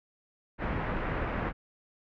pink low-pass noise, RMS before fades -32 dBFS, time 0.58-1.53 s, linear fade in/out 50 ms, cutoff 2100 Hz, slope 24 dB/octave, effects none

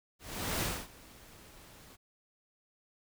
pink noise with ADSR envelope, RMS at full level -32 dBFS, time 0.19-1.97 s, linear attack 420 ms, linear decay 260 ms, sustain -23 dB, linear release 24 ms, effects none

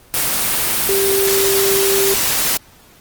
sine tone in noise, 392 Hz, G4, in tune, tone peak -15 dBFS, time 0.89-2.14 s, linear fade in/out 0 ms, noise white, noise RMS -17 dBFS, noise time 0.14-2.57 s, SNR -1 dB, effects pink hiss -47 dBFS RMS until 3 s + Opus 24 kbps

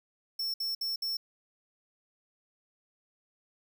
square tone bursts, 5400 Hz, E8, 41 cents sharp, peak -31 dBFS, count 4, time 0.39-1.17 s, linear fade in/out 5 ms, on 150 ms, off 60 ms, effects none

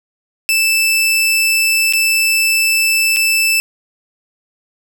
sawtooth tone with dropouts, 2641 Hz, E7, 3 cents sharp, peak -8 dBFS, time 0.49-3.6 s, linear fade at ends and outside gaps 0 ms, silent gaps 1.925-1.935 / 3.162-3.168 s, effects none

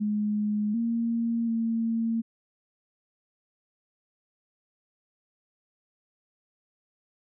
sine tone with pitch steps, 209.8 / 231.5 / 227.7 Hz, G#3 / A#3 / A#3, +18 / -12 / -40 cents, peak -24 dBFS, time 0-2.22 s, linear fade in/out 20 ms, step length 740 ms, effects none

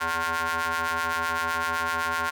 sawtooth ring-modulated tone, 164.81 Hz, E3, in tune, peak -18 dBFS, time 0-2.31 s, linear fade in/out 20 ms, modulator 1240 Hz, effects none

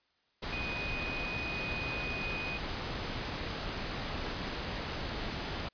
sine tone in noise, 2489 Hz, D#7, in tune, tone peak -37 dBFS, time 0.52-2.58 s, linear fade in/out 10 ms, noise pink, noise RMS -37 dBFS, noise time 0.42-5.69 s, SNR -3 dB, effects white hiss -73 dBFS RMS until 5.73 s + resampled to 11025 Hz

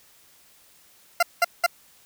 20% pulse tone bursts, 692 Hz, F5, 16 cents flat, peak -11 dBFS, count 3, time 1.2-1.664 s, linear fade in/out 5 ms, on 28 ms, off 190 ms, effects white hiss -56 dBFS RMS until 2.05 s

